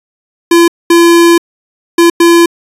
square tone bursts at uneven times, 340 Hz, F4, 46 cents flat, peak -3 dBFS, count 4, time 0.51-0.68 / 0.9-1.38 / 1.98-2.1 / 2.2-2.46 s, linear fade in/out 5 ms, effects resampled to 32000 Hz

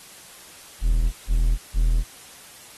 triangle tone bursts, 40.29 Hz, E1, 39 cents flat, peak -14 dBFS, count 3, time 0.81-2.04 s, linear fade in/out 50 ms, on 310 ms, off 150 ms, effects white hiss -45 dBFS RMS until 2.77 s + AAC 32 kbps

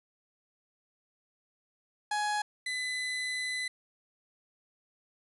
30% pulse tone pair in turn, 837 / 2007 Hz, G#5 / B6, +13 / +27 cents, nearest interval octave + minor third, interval 1514 cents, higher second, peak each -26 / -29 dBFS, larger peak first, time 2.11-2.42 / 2.66-3.68 s, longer second, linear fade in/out 5 ms, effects resampled to 24000 Hz + 10-bit

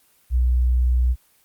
sine tone, 61.74 Hz, B1, in tune, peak -15 dBFS, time 0.3-1.16 s, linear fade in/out 50 ms, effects white hiss -59 dBFS RMS until 1.44 s + Opus 24 kbps

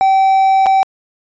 triangle tone with dropouts, 771 Hz, G5, 29 cents flat, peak -6 dBFS, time 0.01-0.83 s, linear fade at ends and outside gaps 0 ms, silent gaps 0.66-0.666 s, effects resampled to 16000 Hz

